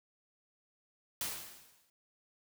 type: noise with exponential decay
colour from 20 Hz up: white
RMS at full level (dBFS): -35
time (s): 1.21-1.9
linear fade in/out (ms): 1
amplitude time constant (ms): 150
effects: none